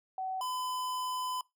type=tone pair in turn; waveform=sine / square; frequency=755 / 1009.9 Hz; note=F#5 / B5; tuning=+35 / +38 cents; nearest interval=perfect fourth; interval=503 cents; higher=second; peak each=-33 / -34 dBFS; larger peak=first; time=0.18-0.41 / 0.41-1.41 s; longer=second; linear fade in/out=2 ms; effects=noise-tail reverb RT60 0.2 s tail -22 dB re dry